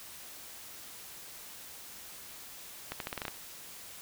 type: accelerating click train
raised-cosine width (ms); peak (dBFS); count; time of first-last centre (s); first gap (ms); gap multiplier
0.3; -19; 8; 2.92-3.281; 82; 0.84
effects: white hiss -48 dBFS RMS until 4.01 s